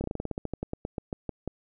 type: slowing click train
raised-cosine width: 2 ms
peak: -18 dBFS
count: 18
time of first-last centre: 0.01-1.477 s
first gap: 30 ms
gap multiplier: 1.12
effects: none